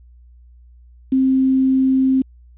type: tone with quantisation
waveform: sine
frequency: 263.5 Hz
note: C4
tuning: 12 cents sharp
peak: -12 dBFS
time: 1.12-2.22 s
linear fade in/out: 5 ms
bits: 7
effects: added 60 Hz sine -43 dBFS peak until 2.57 s + resampled to 8000 Hz